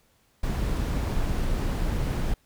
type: noise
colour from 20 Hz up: brown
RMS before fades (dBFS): -26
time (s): 0.43-2.34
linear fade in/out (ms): 5
effects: pink hiss -65 dBFS RMS until 2.45 s